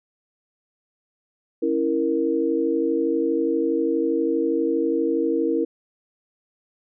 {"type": "chord", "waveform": "sine", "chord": "A# diminished", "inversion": "first", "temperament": "equal", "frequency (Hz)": [277.2, 329.6, 466.2], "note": ["C#4", "E4", "A#4"], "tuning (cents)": [0, 0, 0], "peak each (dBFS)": [-26, -22, -23], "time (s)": [1.62, 5.65], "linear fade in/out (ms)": 10, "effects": []}